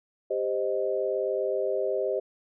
sine chord, C minor, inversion second, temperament equal with one note detuned, 395.6 / 523.3 / 622.3 Hz, G4 / C5 / Eb5, +16 / 0 / 0 cents, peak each -29 / -29 / -30 dBFS, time 0.3-2.2 s, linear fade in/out 10 ms, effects none

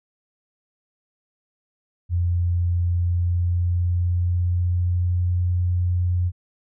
sine tone with pitch glide, 87.31 to 89.04 Hz, F2 to F2, 0 to +34 cents, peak -18 dBFS, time 2.09-6.32 s, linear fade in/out 50 ms, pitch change +34 cents, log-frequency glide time 2.85-5.42 s, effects none

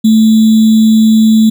sine tone with sample-and-hold, 220 Hz, A3, in tune, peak -3 dBFS, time 0.04-1.5 s, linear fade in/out 10 ms, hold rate 3675 Hz, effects none

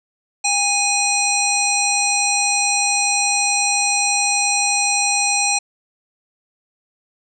harmonic tone with a mistuned harmonic, 830.6 Hz, G#5, in tune, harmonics 1 / 3 / 5 / 7 / 9 / 10, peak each -22 / -21 / -24 / -22 / -23 / -26 dBFS, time 0.44-5.59 s, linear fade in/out 10 ms, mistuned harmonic 1, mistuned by -47 cents, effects none

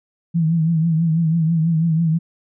sine tone with vibrato, 163.2 Hz, E3, 17 cents flat, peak -14 dBFS, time 0.34-2.19 s, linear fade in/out 20 ms, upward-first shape triangle, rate 6.1 Hz, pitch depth 82 cents each way, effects none

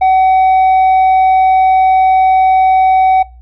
sine tone with tanh clipping, 755 Hz, F#5, 35 cents sharp, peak -7 dBFS, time 0.01-3.23 s, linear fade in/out 10 ms, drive 4 dB, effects noise-tail reverb RT60 0.3 s tail -23 dB re dry + added 60 Hz sine -34 dBFS peak until 3.41 s

